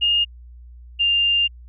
sine tone pair in turn, 2835 / 2799 Hz, F7 / F7, +25 / +3 cents, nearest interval unison, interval 22 cents, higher first, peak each -15 dBFS, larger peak neither, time 0.01-0.25 / 0.99-1.48 s, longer second, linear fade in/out 20 ms, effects added 60 Hz sine -39 dBFS peak until 1.68 s

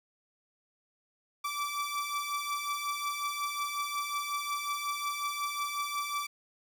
sawtooth beating tone pair, 1158 / 1163.5 Hz, D6 / D6, -25 / -17 cents, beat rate 5.5 Hz, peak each -34 / -30 dBFS, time 1.44-6.27 s, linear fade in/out 10 ms, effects none

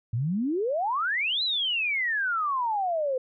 sine exponential two-way sweep, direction up then down, 107 to 4107 to 501 Hz, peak -24 dBFS, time 0.13-3.18 s, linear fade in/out 5 ms, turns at 1.43 s, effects none

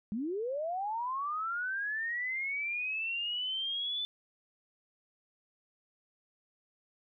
sine linear sweep, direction up, 196 to 3520 Hz, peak -32 dBFS, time 0.12-4.05 s, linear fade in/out 0 ms, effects none

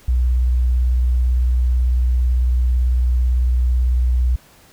sine tone with vibrato, 61.74 Hz, B1, in tune, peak -13 dBFS, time 0.08-4.36 s, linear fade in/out 5 ms, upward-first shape triangle, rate 18 Hz, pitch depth 47 cents each way, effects pink hiss -49 dBFS RMS until 4.72 s

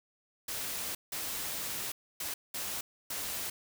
white noise bursts at uneven times, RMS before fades -37 dBFS, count 5, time 0.48-0.95 / 1.12-1.92 / 2.2-2.34 / 2.54-2.81 / 3.1-3.5 s, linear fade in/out 5 ms, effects none

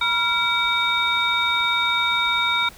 sine tone cluster, 965 / 1382 / 2289 / 3706 Hz, B5 / F6 / D7 / A#7, -40 / -19 / -45 / -11 cents, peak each -26 / -23 / -23 / -22 dBFS, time 0.01-2.69 s, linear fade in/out 5 ms, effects tanh soft clip ceiling -8 dBFS + pink hiss -45 dBFS RMS until 2.77 s

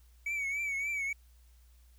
triangle tone with vibrato, 2266 Hz, C#7, 37 cents sharp, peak -30 dBFS, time 0.26-1.13 s, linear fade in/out 5 ms, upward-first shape triangle, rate 3.5 Hz, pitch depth 77 cents each way, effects added 60 Hz sine -57 dBFS peak until 1.98 s + white hiss -70 dBFS RMS until 1.98 s

